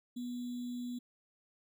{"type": "tone with sample-and-hold", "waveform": "sine", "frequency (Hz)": 244.4, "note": "B3", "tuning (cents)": -18, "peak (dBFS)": -37, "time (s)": [0.16, 0.99], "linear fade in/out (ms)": 10, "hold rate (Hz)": 3675, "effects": []}